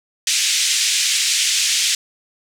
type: band-pass noise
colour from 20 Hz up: white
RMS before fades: -18 dBFS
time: 0.27-1.95 s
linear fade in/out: 2 ms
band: 2200 to 7700 Hz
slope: 24 dB/octave
effects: none